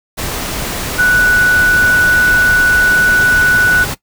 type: tone in noise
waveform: sine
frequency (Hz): 1480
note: F#6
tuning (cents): 0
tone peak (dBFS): -7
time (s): 0.98-3.85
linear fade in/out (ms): 20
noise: pink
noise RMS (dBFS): -20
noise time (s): 0.17-3.95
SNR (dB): +10
effects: noise-tail reverb RT60 0.1 s tail -17 dB re dry